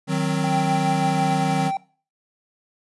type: chord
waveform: square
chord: C diminished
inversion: first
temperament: equal with one note detuned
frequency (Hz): 155.56 / 185 / 263.3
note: Eb3 / Gb3 / C4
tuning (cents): 0 / 0 / +11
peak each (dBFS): -24 / -25 / -27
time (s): 0.07-1.72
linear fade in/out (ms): 50
type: tone with pitch glide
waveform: triangle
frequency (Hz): 784 to 778.6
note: G5 to G5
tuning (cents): 0 to -12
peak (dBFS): -20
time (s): 0.44-1.77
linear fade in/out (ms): 2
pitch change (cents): -12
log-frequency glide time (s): 1.07-1.44
effects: noise-tail reverb RT60 0.4 s tail -20 dB re dry + resampled to 24000 Hz